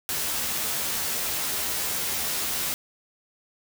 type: noise with comb filter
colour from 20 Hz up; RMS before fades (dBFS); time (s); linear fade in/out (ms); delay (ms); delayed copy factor
white; -28; 0.09-2.74; 0; 13; +0.6
effects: none